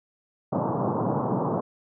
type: band-pass noise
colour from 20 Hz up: pink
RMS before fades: -26 dBFS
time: 0.52-1.61 s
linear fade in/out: 10 ms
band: 120 to 1100 Hz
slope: 48 dB/octave
effects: none